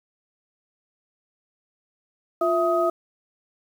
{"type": "tone cluster", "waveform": "sine", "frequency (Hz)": [350.8, 661, 1257], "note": ["F4", "E5", "D#6"], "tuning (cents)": [8, 5, 17], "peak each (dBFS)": [-24, -21, -25], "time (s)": [2.41, 2.9], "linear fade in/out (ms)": 5, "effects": ["8-bit"]}